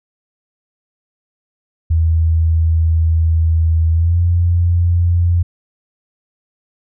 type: tone with pitch glide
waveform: sine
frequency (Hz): 81.3 to 86.63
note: E2 to F2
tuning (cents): -23 to -13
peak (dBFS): -10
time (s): 1.9-5.43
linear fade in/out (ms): 10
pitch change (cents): +110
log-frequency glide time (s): 3.92-4.19
effects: none